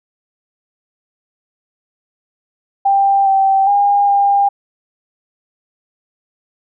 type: tone with pitch steps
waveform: sine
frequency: 790 / 777 / 809 / 802 Hz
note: G5 / G5 / G#5 / G5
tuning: +13 / -16 / -46 / +39 cents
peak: -9 dBFS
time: 2.85-4.49 s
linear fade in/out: 10 ms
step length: 410 ms
effects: none